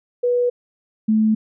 sine tone pair in turn, 488.5 / 217.6 Hz, B4 / A3, -19 / -19 cents, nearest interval octave + major second, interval 1400 cents, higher first, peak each -15 / -13 dBFS, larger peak second, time 0.23-0.5 / 1.08-1.35 s, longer neither, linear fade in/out 10 ms, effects none

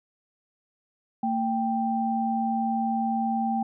sine tone pair together, 227.4 / 786 Hz, A#3 / G5, -43 / +4 cents, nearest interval octave + major sixth, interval 2147 cents, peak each -26 / -26 dBFS, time 1.23-3.63 s, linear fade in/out 5 ms, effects none

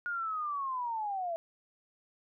sine linear sweep, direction down, 1443 to 652 Hz, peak -32 dBFS, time 0.06-1.36 s, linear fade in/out 0 ms, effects none

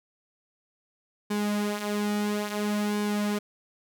sawtooth tone with flanger, 207.7 Hz, G#3, in tune, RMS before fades -28 dBFS, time 1.3-3.39 s, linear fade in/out 10 ms, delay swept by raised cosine 1.5 to 6.7 ms, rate 0.59 Hz, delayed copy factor -0.6, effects none

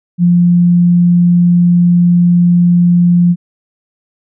sine tone, 174.8 Hz, F3, 2 cents sharp, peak -5 dBFS, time 0.18-3.36 s, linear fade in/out 50 ms, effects none

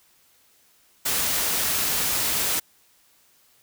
white noise, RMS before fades -24 dBFS, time 1.05-2.6 s, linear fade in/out 10 ms, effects white hiss -60 dBFS RMS until 3.62 s

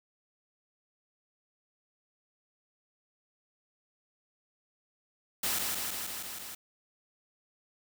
white noise with echo, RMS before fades -31 dBFS, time 5.43-5.59 s, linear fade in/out 5 ms, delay 160 ms, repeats 6, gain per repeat -2 dB, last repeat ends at 6.55 s, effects none

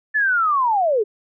sine linear sweep, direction down, 1760 to 392 Hz, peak -15 dBFS, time 0.14-1.04 s, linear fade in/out 20 ms, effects none

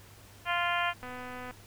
harmonic tone, 348.2 Hz, F4, 5 cents flat, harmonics 2 / 3 / 4 / 5 / 6 / 7 / 8 / 9, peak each -33 / -33 / -34 / -35 / -38 / -37 / -39 / -40 dBFS, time 0.45-0.94 s, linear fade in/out 50 ms
click train, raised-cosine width 0.5 ms, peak -28 dBFS, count 121, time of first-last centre 1.03-1.51 s, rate 250 Hz
effects added 101 Hz sine -55 dBFS peak until 1.66 s + pink hiss -55 dBFS RMS until 1.66 s

